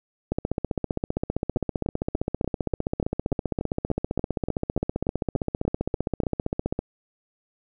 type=two click trains; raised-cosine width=2 ms; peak=-13 / -11 dBFS; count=17 / 100; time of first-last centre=1.57-6.235 / 0.32-6.791 s; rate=3.43 / 15.3 Hz; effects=none